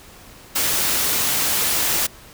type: noise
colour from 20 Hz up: white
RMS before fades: -20 dBFS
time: 0.55-2.07 s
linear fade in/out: 10 ms
effects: pink hiss -44 dBFS RMS until 2.33 s